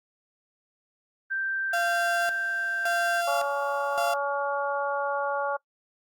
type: tone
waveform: sine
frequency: 1568 Hz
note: G6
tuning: in tune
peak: -26 dBFS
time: 1.3-3.22 s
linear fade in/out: 20 ms
type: tone with tremolo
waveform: 35% pulse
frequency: 689 Hz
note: F5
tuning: 24 cents flat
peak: -24 dBFS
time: 1.73-4.14 s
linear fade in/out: 5 ms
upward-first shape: square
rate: 0.89 Hz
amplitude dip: 80%
type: harmonic tone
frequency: 282.3 Hz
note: C#4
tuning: 32 cents sharp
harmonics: 2 / 3 / 4 / 5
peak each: -29 / -31 / -32 / -33 dBFS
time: 3.27-5.57 s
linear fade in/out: 10 ms
effects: noise-tail reverb RT60 0.1 s tail -23 dB re dry + Opus 24 kbps